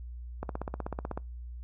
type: click train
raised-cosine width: 1 ms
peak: -20 dBFS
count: 13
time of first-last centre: 0.43-1.175 s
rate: 16.1 Hz
effects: noise-tail reverb RT60 0.2 s tail -25 dB re dry + added 60 Hz sine -39 dBFS peak until 1.63 s